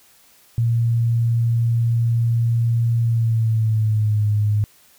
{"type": "tone with pitch glide", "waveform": "sine", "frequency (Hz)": [116.54, 105.03], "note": ["A#2", "G#2"], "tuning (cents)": [0, 20], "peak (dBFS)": -15, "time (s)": [0.58, 4.64], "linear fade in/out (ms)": 0, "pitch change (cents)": -180, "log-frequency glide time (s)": [3.01, 4.26], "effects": ["white hiss -53 dBFS RMS until 4.98 s"]}